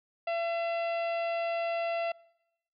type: harmonic tone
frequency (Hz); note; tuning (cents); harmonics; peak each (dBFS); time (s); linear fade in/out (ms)
675; E5; +41; 1 / 2 / 3 / 4 / 5 / 6 / 7; -29 / -43 / -43 / -40 / -52 / -56 / -54; 0.27-2.12; 5
effects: noise-tail reverb RT60 0.9 s tail -24 dB re dry